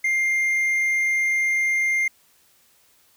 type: tone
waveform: triangle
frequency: 2108 Hz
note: C7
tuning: 12 cents sharp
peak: -17 dBFS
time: 0.04-2.08 s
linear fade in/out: 5 ms
effects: white hiss -59 dBFS RMS until 3.16 s